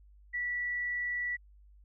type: tone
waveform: sine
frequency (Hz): 1950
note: B6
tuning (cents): -23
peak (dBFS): -31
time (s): 0.33-1.37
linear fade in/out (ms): 20
effects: added 50 Hz sine -55 dBFS peak until 1.84 s